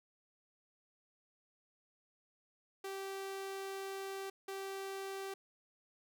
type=tone bursts at uneven times; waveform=sawtooth; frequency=388.9 Hz; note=G4; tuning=14 cents flat; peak=-37 dBFS; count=2; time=2.84-4.3 / 4.48-5.34 s; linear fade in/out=5 ms; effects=none